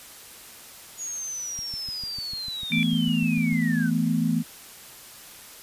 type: linear sweep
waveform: sine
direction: down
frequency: 6770 to 1445 Hz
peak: -30 dBFS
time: 0.97-3.91 s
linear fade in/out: 50 ms
type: click train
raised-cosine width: 5 ms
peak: -30 dBFS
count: 14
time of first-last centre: 1.59-3.527 s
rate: 6.71 Hz
type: chord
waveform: sine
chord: E suspended fourth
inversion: none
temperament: equal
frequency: 164.81 / 220 / 246.9 Hz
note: E3 / A3 / B3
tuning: 0 / 0 / 0 cents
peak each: -25 dBFS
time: 2.7-4.44 s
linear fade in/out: 50 ms
type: tone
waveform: sine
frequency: 2349 Hz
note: D7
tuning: in tune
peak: -24 dBFS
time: 2.72-2.83 s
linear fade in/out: 0 ms
effects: white hiss -45 dBFS RMS until 5.62 s + resampled to 32000 Hz